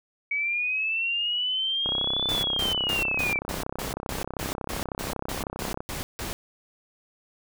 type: linear two-way sweep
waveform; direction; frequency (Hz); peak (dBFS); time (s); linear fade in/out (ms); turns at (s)
sine; up then down; 2256 to 3520 to 2302; -24; 0.31-3.39; 5; 2.29
type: click train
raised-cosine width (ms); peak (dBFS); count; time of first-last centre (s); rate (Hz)
1; -18; 130; 1.86-5.805; 32.7
type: noise bursts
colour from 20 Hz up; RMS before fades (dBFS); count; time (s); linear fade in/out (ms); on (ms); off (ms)
pink; -33; 14; 2.29-6.33; 0; 140; 160
effects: none